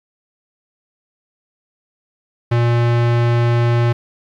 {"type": "tone", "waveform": "square", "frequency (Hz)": 118.7, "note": "A#2", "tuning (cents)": 32, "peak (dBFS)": -13, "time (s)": [2.51, 3.93], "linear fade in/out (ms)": 10, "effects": ["low-pass 3000 Hz 12 dB/octave", "9-bit"]}